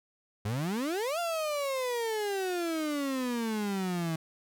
35% pulse exponential two-way sweep, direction up then down, 98.1 to 700 to 159.2 Hz, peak -28 dBFS, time 0.45-4.16 s, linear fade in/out 5 ms, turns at 1.19 s, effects none

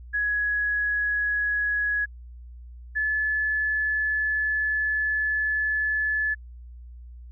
sine tone pair in turn, 1676 / 1724.1 Hz, G#6 / A6, +15 / -36 cents, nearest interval unison, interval 49 cents, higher second, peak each -22 dBFS, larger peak neither, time 0.13-2.06 / 2.95-6.35 s, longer second, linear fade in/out 20 ms, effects added 60 Hz sine -40 dBFS peak until 7.31 s

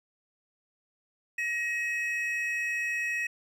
triangle tone pair together, 1893 / 2558 Hz, A#6 / D#7, +26 / +47 cents, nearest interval perfect fourth, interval 521 cents, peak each -29 / -30 dBFS, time 1.38-3.27 s, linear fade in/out 5 ms, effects none

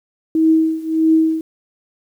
sine tone with tremolo, 320 Hz, D#4, 49 cents sharp, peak -8 dBFS, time 0.35-1.41 s, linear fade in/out 2 ms, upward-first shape triangle, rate 1.6 Hz, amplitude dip 90%, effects 8-bit

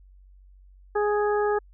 harmonic tone, 415.9 Hz, G#4, 2 cents sharp, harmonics 1 / 2 / 3 / 4, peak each -22 / -28 / -32 / -34 dBFS, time 0.95-1.59 s, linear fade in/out 10 ms, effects added 47 Hz sine -49 dBFS peak until 1.73 s

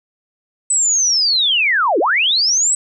sine linear two-way sweep, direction down then up, 8100 to 293.7 to 8100 Hz, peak -12 dBFS, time 0.7-2.75 s, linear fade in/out 5 ms, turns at 1.99 s, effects none

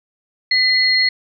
sine tone pair together, 2018 / 4276 Hz, B6 / C8, +37 / +37 cents, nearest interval octave + minor second, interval 1300 cents, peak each -15 dBFS, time 0.51-1.09 s, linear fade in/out 5 ms, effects none

